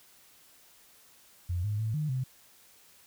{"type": "tone with pitch steps", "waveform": "sine", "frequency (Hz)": [88.1, 104.6, 110.3, 152, 129.4], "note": ["F2", "G#2", "A2", "D#3", "C3"], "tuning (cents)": [16, 13, 5, -40, -19], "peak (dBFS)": -28, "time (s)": [1.49, 2.24], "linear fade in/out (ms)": 10, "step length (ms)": 150, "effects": ["white hiss -59 dBFS RMS until 3.06 s"]}